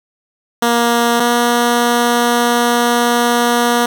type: tone pair in turn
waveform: 10% pulse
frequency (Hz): 235.9 / 239.2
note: A#3 / A#3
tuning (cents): +21 / +45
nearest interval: unison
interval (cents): 24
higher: second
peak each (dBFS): -3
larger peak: neither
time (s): 0.62-1.2 / 1.2-3.86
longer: second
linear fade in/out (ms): 5
effects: none